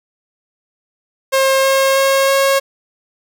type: tone with pitch steps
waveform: sawtooth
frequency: 535 / 538.7 / 542.5 / 546.2 Hz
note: C5 / C#5 / C#5 / C#5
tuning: +38 / -50 / -37 / -26 cents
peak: -7 dBFS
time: 1.32-2.6 s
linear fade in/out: 20 ms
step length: 320 ms
effects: none